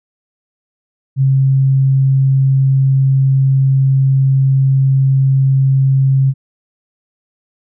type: tone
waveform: sine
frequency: 134.6 Hz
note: C3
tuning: 49 cents sharp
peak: -8 dBFS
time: 1.16-6.34 s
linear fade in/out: 50 ms
effects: none